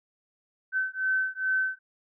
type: beating tone pair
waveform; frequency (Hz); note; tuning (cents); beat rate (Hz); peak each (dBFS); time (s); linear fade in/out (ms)
sine; 1529 / 1531.4; G6 / G6; -44 / -41; 2.4; -28; 0.72-1.79; 50
effects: none